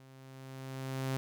sawtooth tone with level ramp, 132.6 Hz, C3, 23 cents sharp, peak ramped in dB -51 to -27 dBFS, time 0-1.17 s, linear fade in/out 0 ms, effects none

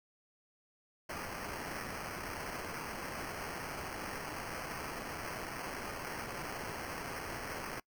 violet noise with sample-and-hold, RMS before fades -42 dBFS, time 1.09-7.8 s, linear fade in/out 5 ms, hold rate 3675 Hz, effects noise-tail reverb RT60 0.1 s tail -24 dB re dry

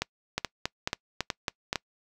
two click trains, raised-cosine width 0.2 ms, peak -10 / -10 dBFS, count 5 / 6, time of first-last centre 0.02-1.729 / 0.38-1.757 s, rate 2.34 / 3.63 Hz, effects noise-tail reverb RT60 0.1 s tail -25 dB re dry

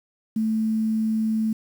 sine tone with quantisation, 220 Hz, A3, in tune, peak -20 dBFS, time 0.36-1.53 s, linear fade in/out 5 ms, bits 8, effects none

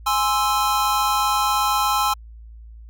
square chord, Ab augmented, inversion none, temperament equal, 830.6 / 1046.5 / 1318.5 Hz, Ab5 / C6 / E6, 0 / 0 / 0 cents, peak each -23 dBFS, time 0.06-2.14 s, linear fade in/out 10 ms, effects added 56 Hz sine -38 dBFS peak until 2.89 s

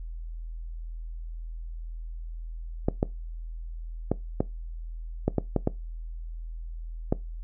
clicks, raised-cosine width 2 ms, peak -9 dBFS, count 9, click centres 2.885 / 3.029 / 4.116 / 4.405 / 5.28 / 5.383 / 5.563 / 5.674 / 7.125 s, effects noise-tail reverb RT60 0.2 s tail -20 dB re dry + added 41 Hz sine -34 dBFS peak until 7.43 s

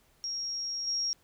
sine tone with level steps, 5590 Hz, F8, 1 cent sharp, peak -32 / -28 dBFS, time 0.24-1.13 s, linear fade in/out 0 ms, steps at 0.87 s, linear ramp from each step 5 ms, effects pink hiss -66 dBFS RMS until 1.23 s

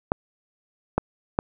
clicks, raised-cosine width 1 ms, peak -6 dBFS, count 3, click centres 0.119 / 0.98 / 1.389 s, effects none

